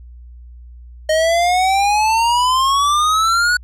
square exponential sweep, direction up, 619 to 1480 Hz, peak -13 dBFS, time 1.09-3.57 s, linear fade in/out 5 ms, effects added 60 Hz sine -35 dBFS peak until 3.63 s + low-pass 9000 Hz 12 dB/octave

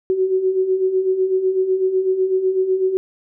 sine beating tone pair, 370 / 378 Hz, F#4 / F#4, 0 / +37 cents, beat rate 8 Hz, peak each -23 / -16 dBFS, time 0.1-2.97 s, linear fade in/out 0 ms, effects none

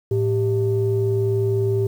sine tone pair together, 110 / 392 Hz, A2 / G4, 0 / 0 cents, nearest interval octave + minor seventh, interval 2200 cents, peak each -19 dBFS, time 0.11-1.87 s, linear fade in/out 5 ms, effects tanh soft clip ceiling -11 dBFS + 8-bit

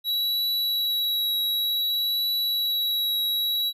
square tone with vibrato, 3900 Hz, B7, 23 cents flat, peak -23 dBFS, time 0.04-3.73 s, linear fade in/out 50 ms, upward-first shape triangle, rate 0.55 Hz, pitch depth 15 cents each way, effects none

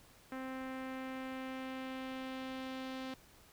sawtooth tone with low-pass filter sweep, 261.6 Hz, C4, in tune, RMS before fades -43 dBFS, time 0.32-3.14 s, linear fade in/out 2 ms, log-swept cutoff 1900 to 4000 Hz, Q 1.5, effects pink hiss -62 dBFS RMS until 3.52 s

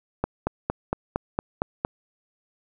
click train, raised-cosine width 1 ms, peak -9 dBFS, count 8, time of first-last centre 0.24-1.849 s, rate 4.35 Hz, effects none

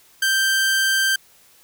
sawtooth tone, 1568 Hz, G6, in tune, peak -13 dBFS, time 0.22-1.16 s, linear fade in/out 5 ms, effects white hiss -53 dBFS RMS until 1.63 s

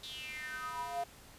square tone with high-pass filter sweep, 140 Hz, C#3, 18 cents sharp, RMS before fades -41 dBFS, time 0.03-1.04 s, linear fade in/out 5 ms, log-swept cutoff 3800 to 640 Hz, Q 8.1, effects pink hiss -56 dBFS RMS until 1.38 s + resampled to 32000 Hz

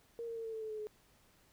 sine tone with pitch steps, 466.2 / 460 / 454 / 448 / 442.1 / 436.2 / 430.5 / 424.8 Hz, A#4 / A#4 / A#4 / A4 / A4 / A4 / A4 / G#4, 0 / -23 / -46 / +31 / +8 / -15 / -38 / +39 cents, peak -39 dBFS, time 0.19-0.87 s, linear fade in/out 0 ms, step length 85 ms, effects pink hiss -68 dBFS RMS until 1.52 s

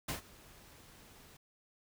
pink noise with ADSR envelope, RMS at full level -36 dBFS, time 0.08-1.37 s, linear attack 10 ms, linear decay 120 ms, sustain -22 dB, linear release 6 ms, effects none

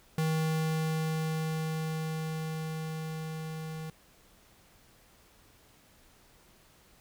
square tone with level ramp, 158.6 Hz, D#3, 33 cents sharp, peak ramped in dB -27 to -38 dBFS, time 0.18-3.9 s, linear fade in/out 2 ms, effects pink hiss -61 dBFS RMS until 7 s

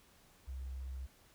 sine tone with vibrato, 65.41 Hz, C2, in tune, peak -40 dBFS, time 0.47-1.07 s, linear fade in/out 20 ms, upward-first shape triangle, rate 15 Hz, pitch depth 10 cents each way, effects pink hiss -65 dBFS RMS until 1.34 s

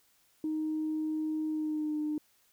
sine tone with pitch glide, 311.1 to 302.6 Hz, D#4 to D#4, 0 to -48 cents, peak -29 dBFS, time 0.44-2.18 s, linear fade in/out 2 ms, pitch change -48 cents, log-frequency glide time 1.48-1.98 s, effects tanh soft clip ceiling -25 dBFS + white hiss -68 dBFS RMS until 2.52 s

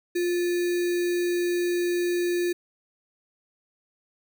sine tone with sample-and-hold, 351.1 Hz, F4, 9 cents sharp, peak -22 dBFS, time 0.15-2.53 s, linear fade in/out 10 ms, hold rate 2100 Hz, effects none

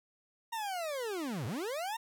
40% pulse linear two-way sweep, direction down then up, 937 to 98 to 937 Hz, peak -34 dBFS, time 0.52-1.97 s, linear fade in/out 10 ms, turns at 1.46 s, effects none

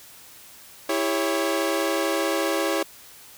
sawtooth chord, C# diminished, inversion first, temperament equal with one note detuned, 329.6 / 400.9 / 554.4 Hz, E4 / G4 / C#5, 0 / +39 / 0 cents, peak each -22 / -24 / -22 dBFS, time 0.89-2.83 s, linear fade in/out 5 ms, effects white hiss -47 dBFS RMS until 3.37 s

